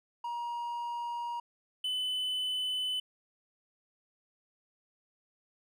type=tone pair in turn; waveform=triangle; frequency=949 / 3013 Hz; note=A#5 / F#7; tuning=+31 / +31 cents; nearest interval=octave + minor sixth; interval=2000 cents; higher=second; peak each=-32 / -29 dBFS; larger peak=second; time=0.24-1.4 / 1.84-3 s; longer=neither; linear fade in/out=5 ms; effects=none